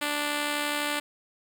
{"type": "tone with amplitude modulation", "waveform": "5% pulse", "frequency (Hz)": 293.7, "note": "D4", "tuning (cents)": 0, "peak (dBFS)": -14, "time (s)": [0.01, 1], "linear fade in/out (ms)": 10, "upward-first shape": "sine", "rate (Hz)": 72.1, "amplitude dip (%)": 35, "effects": []}